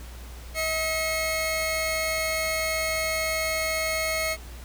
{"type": "tone pair together", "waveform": "sawtooth", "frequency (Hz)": [639.5, 2173], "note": ["D#5", "C#7"], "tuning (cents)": [47, -35], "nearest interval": "octave + major sixth", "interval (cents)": 2118, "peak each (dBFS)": -24, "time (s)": [0.54, 4.37], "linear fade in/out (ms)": 50, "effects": ["added 60 Hz sine -39 dBFS peak until 4.64 s", "pink hiss -47 dBFS RMS until 4.64 s"]}